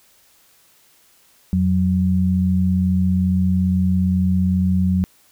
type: tone pair together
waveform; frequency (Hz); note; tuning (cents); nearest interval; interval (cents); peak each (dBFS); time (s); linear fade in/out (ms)
sine; 87.31 / 185; F2 / F#3; 0 / 0; octave + minor second; 1300; -19 / -16; 1.53-5.04; 0
effects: white hiss -55 dBFS RMS until 5.31 s